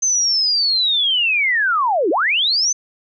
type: linear two-way sweep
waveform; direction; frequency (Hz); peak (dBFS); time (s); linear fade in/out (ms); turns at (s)
sine; down then up; 6272 to 295 to 6272; -14; 0.02-2.73; 10; 2.1
effects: none